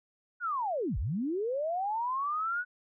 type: linear two-way sweep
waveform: sine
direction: down then up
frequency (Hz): 1489 to 41.11 to 1489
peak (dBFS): -29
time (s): 0.4-2.65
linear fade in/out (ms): 50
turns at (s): 0.98
effects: none